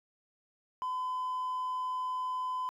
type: tone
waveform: triangle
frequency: 1014 Hz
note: B5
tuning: 45 cents sharp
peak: -29 dBFS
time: 0.82-2.69 s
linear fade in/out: 0 ms
effects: tanh soft clip ceiling -27 dBFS